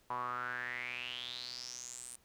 sawtooth tone with band-pass filter sweep, 123.47 Hz, B2, in tune, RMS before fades -42 dBFS, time 0.1-2.16 s, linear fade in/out 5 ms, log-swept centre 980 to 9300 Hz, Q 7.9, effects pink hiss -69 dBFS RMS until 2.24 s

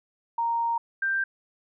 sine tone pair in turn, 930 / 1575.5 Hz, A#5 / G6, -4 / +8 cents, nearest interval major sixth, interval 912 cents, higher second, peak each -23 dBFS, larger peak neither, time 0.38-0.78 / 1.02-1.24 s, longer first, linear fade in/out 5 ms, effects none

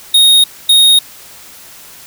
square tone pair in turn, 3729 / 3729 Hz, A#7 / A#7, 0 / 0 cents, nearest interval unison, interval 0 cents, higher neither, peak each -5 dBFS, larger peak neither, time 0.14-0.44 / 0.69-0.99 s, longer neither, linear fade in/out 5 ms, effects white hiss -36 dBFS RMS until 2.06 s

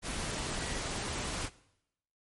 sine tone in noise, 1934 Hz, B6, 37 cents flat, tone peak -47 dBFS, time 0.57-0.81 s, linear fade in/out 50 ms, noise pink, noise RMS -36 dBFS, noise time 0.02-1.5 s, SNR -14 dB, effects noise-tail reverb RT60 0.8 s tail -19 dB re dry + MP3 48 kbps

